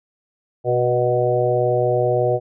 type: harmonic tone with a mistuned harmonic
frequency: 123.47 Hz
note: B2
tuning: in tune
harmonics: 1 / 3 / 4 / 5 / 6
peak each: -23 / -22 / -20 / -21 / -25 dBFS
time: 0.64-2.4 s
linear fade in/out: 50 ms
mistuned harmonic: 4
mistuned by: -18 cents
effects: none